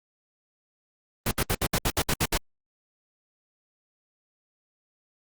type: noise bursts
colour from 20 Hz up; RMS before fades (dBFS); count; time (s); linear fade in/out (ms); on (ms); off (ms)
pink; -24; 10; 1.26-2.375; 5; 53; 65
effects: Opus 32 kbps